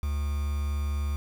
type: tone with quantisation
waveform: triangle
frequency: 72.2 Hz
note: D2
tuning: 29 cents flat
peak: -24 dBFS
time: 0.03-1.16 s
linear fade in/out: 0 ms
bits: 7
effects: none